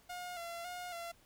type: tone with vibrato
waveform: sawtooth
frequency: 698.5 Hz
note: F5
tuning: in tune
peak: -38 dBFS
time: 0.09-1.12 s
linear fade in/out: 10 ms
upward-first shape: square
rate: 1.8 Hz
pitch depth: 42 cents each way
effects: pink hiss -66 dBFS RMS until 1.25 s